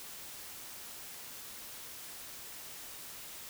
silence, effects white hiss -47 dBFS RMS until 3.49 s

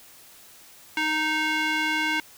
square tone with band-pass filter, 310.3 Hz, D#4, 5 cents flat, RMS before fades -25 dBFS, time 0.97-2.2 s, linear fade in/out 2 ms, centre 2100 Hz, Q 1.6, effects white hiss -50 dBFS RMS until 2.37 s

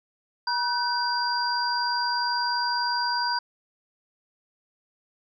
sine tone cluster, 963 / 1513 / 4765 Hz, B5 / F#6 / D8, -44 / +38 / +24 cents, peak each -26 / -30 / -28 dBFS, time 0.47-3.39 s, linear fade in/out 5 ms, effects none

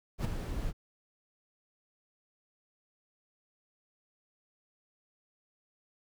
brown noise with ADSR envelope, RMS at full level -27 dBFS, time 0.18-0.73 s, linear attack 69 ms, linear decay 8 ms, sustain -8 dB, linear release 43 ms, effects none

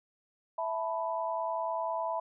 sine chord, E suspended fourth, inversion none, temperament just, 659.3 / 879 / 988.9 Hz, E5 / A5 / B5, 0 / -2 / +2 cents, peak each -34 / -37 / -34 dBFS, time 0.58-2.2 s, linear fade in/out 5 ms, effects none

